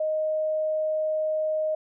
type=tone; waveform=sine; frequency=622.3 Hz; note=D#5; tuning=in tune; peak=-23 dBFS; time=0-1.75 s; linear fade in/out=5 ms; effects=none